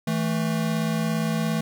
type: tone pair together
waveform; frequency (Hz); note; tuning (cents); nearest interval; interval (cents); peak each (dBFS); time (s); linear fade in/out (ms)
square; 162.67 / 220; E3 / A3; -23 / 0; perfect fourth; 523; -26 / -26; 0.07-1.61; 5
effects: none